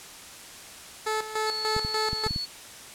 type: tone with tremolo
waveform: 15% pulse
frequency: 434.2 Hz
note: A4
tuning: 23 cents flat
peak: -19 dBFS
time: 1.06-2.28 s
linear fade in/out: 10 ms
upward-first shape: square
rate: 3.4 Hz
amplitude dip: 70%
type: tone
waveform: sine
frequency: 4411 Hz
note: C#8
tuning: 9 cents flat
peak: -29 dBFS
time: 1.46-2.46 s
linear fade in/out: 20 ms
type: clicks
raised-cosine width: 5 ms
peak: -20 dBFS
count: 6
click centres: 1.765 / 1.849 / 2.131 / 2.265 / 2.309 / 2.361 s
effects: white hiss -44 dBFS RMS until 2.94 s + low-pass 10000 Hz 12 dB/octave

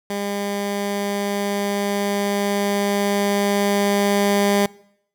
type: tone with level ramp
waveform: 15% pulse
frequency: 201.8 Hz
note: G#3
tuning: 49 cents flat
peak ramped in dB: -17 to -9 dBFS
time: 0.1-4.66 s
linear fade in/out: 2 ms
effects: noise-tail reverb RT60 0.7 s tail -23 dB re dry

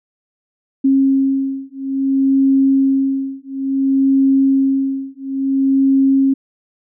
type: beating tone pair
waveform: sine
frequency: 270 / 270.58 Hz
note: C#4 / C#4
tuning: -45 / -42 cents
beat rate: 0.58 Hz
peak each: -15 dBFS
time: 0.84-6.34 s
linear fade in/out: 10 ms
effects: none

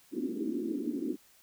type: band-pass noise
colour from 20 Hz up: pink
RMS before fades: -34 dBFS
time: 0.11-1.17 s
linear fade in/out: 50 ms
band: 240 to 350 Hz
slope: 48 dB/octave
effects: white hiss -62 dBFS RMS until 1.42 s

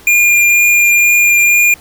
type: tone with vibrato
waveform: square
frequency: 2409 Hz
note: D7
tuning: 43 cents sharp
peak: -7 dBFS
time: 0.07-1.74 s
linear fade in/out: 2 ms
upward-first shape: triangle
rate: 2.1 Hz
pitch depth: 9 cents each way
effects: pink hiss -40 dBFS RMS until 1.8 s

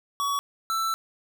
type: tone pair in turn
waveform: square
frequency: 1128 / 1329.7 Hz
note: C#6 / E6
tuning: +30 / +15 cents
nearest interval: minor third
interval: 285 cents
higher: second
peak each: -25 dBFS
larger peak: neither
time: 0.2-0.39 / 0.7-0.94 s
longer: second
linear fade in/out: 0 ms
effects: none

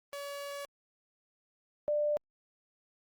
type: tone pair in turn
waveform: sawtooth / sine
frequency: 567 / 593.5 Hz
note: C#5 / D5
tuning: +39 / +18 cents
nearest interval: minor second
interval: 79 cents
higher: second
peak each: -35 / -27 dBFS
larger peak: second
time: 0.13-0.65 / 1.88-2.17 s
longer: first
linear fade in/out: 0 ms
effects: Opus 32 kbps

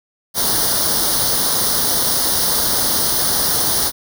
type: noise with comb filter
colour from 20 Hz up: white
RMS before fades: -17 dBFS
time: 0.34-3.92 s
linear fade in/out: 50 ms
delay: 0.2 ms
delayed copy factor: +0.85
effects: none

